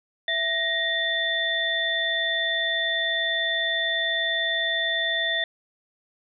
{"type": "tone cluster", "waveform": "sine", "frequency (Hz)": [664, 1875, 3534], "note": ["E5", "A#6", "A7"], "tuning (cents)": [12, 10, 7], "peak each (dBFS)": [-31, -25, -26], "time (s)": [0.28, 5.44], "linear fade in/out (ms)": 2, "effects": []}